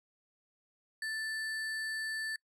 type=tone with sample-and-hold; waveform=sine; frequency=1760 Hz; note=A6; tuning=in tune; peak=-34 dBFS; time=1.02-2.36 s; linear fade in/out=2 ms; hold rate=6300 Hz; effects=noise-tail reverb RT60 0.1 s tail -26 dB re dry + low-pass 10000 Hz 12 dB/octave